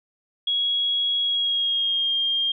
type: tone with pitch glide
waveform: sine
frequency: 3322 to 3213 Hz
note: G#7 to G7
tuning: 0 to +42 cents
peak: -20 dBFS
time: 0.47-2.52 s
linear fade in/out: 5 ms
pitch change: -58 cents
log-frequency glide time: 1.21-2.15 s
effects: none